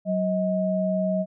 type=tone pair together; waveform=sine; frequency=187.41 / 632 Hz; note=F#3 / D#5; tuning=+22 / +27 cents; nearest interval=octave + major sixth; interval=2105 cents; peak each=-24 dBFS; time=0.05-1.26 s; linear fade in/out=50 ms; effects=none